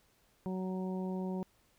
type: harmonic tone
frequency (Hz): 186.3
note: F#3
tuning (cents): +12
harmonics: 1 / 2 / 3 / 4 / 5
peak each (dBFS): -35 / -41 / -47 / -50 / -49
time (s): 0.46-1.43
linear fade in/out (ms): 0
effects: pink hiss -70 dBFS RMS until 1.78 s